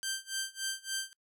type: tone with tremolo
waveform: 10% pulse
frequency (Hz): 1568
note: G6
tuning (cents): 0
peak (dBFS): -23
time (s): 0.03-1.13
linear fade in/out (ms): 0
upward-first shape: sine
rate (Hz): 3.5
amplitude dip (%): 95
effects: noise-tail reverb RT60 0.1 s tail -25 dB re dry